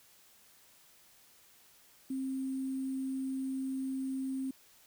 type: tone with sample-and-hold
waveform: sine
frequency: 265.2 Hz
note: C4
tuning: 23 cents sharp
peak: -33 dBFS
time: 2.1-4.51 s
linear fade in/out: 5 ms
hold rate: 8820 Hz
effects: white hiss -62 dBFS RMS until 4.86 s